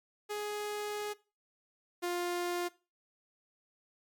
sawtooth tone pair in turn, 417.1 / 351.7 Hz, G#4 / F4, +7 / +12 cents, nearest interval minor third, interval 295 cents, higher first, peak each -31 / -28 dBFS, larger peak second, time 0.29-1.14 / 2.02-2.69 s, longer first, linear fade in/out 20 ms, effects noise-tail reverb RT60 0.3 s tail -19 dB re dry + MP3 96 kbps

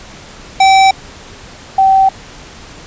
square / sine tone pair in turn, 771 / 771 Hz, G5 / G5, -29 / -29 cents, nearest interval unison, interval 0 cents, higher neither, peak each -5 dBFS, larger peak neither, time 0.6-0.91 / 1.78-2.09 s, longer neither, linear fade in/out 5 ms, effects pink hiss -34 dBFS RMS until 2.86 s + resampled to 16000 Hz

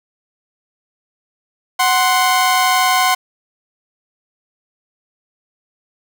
sawtooth tone pair together, 741.5 / 1046.5 Hz, F#5 / C6, +4 / 0 cents, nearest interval tritone, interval 596 cents, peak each -11 dBFS, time 1.79-3.15 s, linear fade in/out 10 ms, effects none

